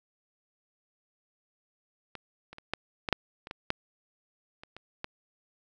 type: clicks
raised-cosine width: 0.3 ms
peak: -24 / -29 / -28 / -13 / -14 / -6 / -26 / -21 / -11 / -29 / -28 / -18 dBFS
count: 12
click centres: 2.153 / 2.53 / 2.584 / 2.736 / 3.088 / 3.127 / 3.471 / 3.511 / 3.704 / 4.635 / 4.766 / 5.044 s
effects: none